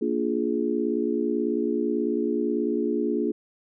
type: chord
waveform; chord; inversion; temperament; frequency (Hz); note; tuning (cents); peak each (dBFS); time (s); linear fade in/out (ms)
sine; Bb dominant seventh; none; just; 233.1 / 291.4 / 349.6 / 419.5; Bb3 / D4 / F4 / Ab4; 0 / -13 / +2 / +17; -28; 0.01-3.32; 10
effects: none